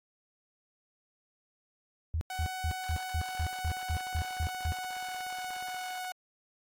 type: tone bursts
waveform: sine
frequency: 80.4 Hz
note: E2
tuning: 43 cents flat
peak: -28 dBFS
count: 11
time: 2.14-4.721 s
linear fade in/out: 0 ms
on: 71 ms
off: 180 ms
type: tone with pitch glide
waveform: sawtooth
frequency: 747 to 737.1 Hz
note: F#5 to F#5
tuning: +16 to -7 cents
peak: -32 dBFS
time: 2.3-6.12 s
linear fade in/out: 2 ms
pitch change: -23 cents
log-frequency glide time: 2.47-5.99 s
type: click train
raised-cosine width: 0.5 ms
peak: -34 dBFS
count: 42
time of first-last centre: 3.29-5.745 s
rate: 16.7 Hz
effects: AAC 64 kbps